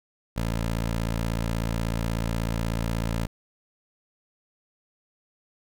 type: tone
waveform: 15% pulse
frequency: 56.4 Hz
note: A1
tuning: 44 cents sharp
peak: -19 dBFS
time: 0.36-3.27 s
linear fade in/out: 10 ms
effects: none